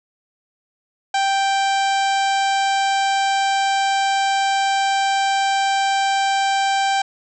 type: harmonic tone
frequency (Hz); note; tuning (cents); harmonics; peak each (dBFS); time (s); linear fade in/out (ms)
784; G5; 0; 1 / 2 / 3 / 4 / 5 / 6 / 7 / 8 / 9 / 10; -17 / -25 / -29 / -29 / -32 / -35 / -36 / -39 / -37 / -37; 1.14-7.02; 5
effects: none

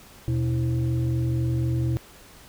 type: tone with frequency modulation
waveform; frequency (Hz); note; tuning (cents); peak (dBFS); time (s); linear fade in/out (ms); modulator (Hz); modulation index
sine; 123.5; B2; 0; -21; 0.28-1.97; 0; 203; 0.71
effects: pink hiss -49 dBFS RMS until 2.48 s

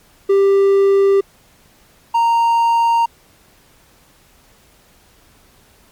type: tone pair in turn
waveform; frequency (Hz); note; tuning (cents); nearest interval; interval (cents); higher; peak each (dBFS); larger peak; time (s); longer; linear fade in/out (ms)
triangle; 394.2 / 927.9; G4 / A#5; +10 / -8; octave + minor third; 1482; second; -7 / -9; first; 0.29-1.21 / 2.14-3.06; neither; 10
effects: pink hiss -51 dBFS RMS until 5.91 s + MP3 96 kbps

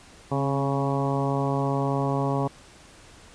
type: harmonic tone with a mistuned harmonic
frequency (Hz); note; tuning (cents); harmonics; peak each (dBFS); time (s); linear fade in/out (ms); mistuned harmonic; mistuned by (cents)
138.6; C#3; 0; 1 / 2 / 3 / 4 / 5 / 6 / 7 / 8; -26 / -29 / -31 / -32 / -33 / -34 / -34 / -35; 0.31-2.48; 10; 2; -31
effects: pink hiss -50 dBFS RMS until 3.34 s + resampled to 22050 Hz

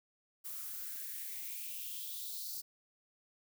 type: noise with high-pass filter sweep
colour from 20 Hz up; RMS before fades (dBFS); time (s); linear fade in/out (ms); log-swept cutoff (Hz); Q
violet; -43; 0.44-2.62; 20; 1100 to 4800; 4.4
effects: none

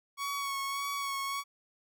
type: tone with vibrato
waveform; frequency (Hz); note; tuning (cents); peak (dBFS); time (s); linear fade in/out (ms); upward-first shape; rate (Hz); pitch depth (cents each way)
sawtooth; 1114; C#6; +8; -29; 0.17-1.44; 50; sine; 1.7; 24
effects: none

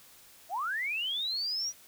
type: linear sweep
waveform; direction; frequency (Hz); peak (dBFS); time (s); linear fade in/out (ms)
sine; up; 620 to 5860; -30; 0.49-1.73; 50
effects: white hiss -56 dBFS RMS until 1.87 s

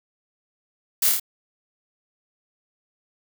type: noise with echo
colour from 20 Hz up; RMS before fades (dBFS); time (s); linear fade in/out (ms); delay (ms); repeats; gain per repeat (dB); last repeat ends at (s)
blue; -20; 1.02-1.09; 5; 27; 4; -2; 1.198
effects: none

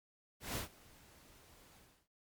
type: noise with ADSR envelope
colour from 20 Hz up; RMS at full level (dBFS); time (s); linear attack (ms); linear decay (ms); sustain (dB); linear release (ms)
pink; -38; 0.4-2.08; 160; 120; -24; 310
effects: noise-tail reverb RT60 0.2 s tail -25 dB re dry + MP3 96 kbps

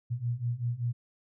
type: beating tone pair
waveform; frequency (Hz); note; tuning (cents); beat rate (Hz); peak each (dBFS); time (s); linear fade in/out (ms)
sine; 117.1 / 122.3; A#2 / B2; +8 / -16; 5.2; -33 / -31; 0.1-0.93; 20
effects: none

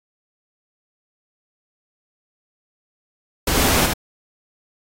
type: noise with echo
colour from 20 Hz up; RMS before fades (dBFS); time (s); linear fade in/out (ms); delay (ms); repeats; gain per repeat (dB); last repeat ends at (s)
pink; -19; 3.47-3.86; 5; 76; 1; -3; 3.936
effects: AAC 48 kbps

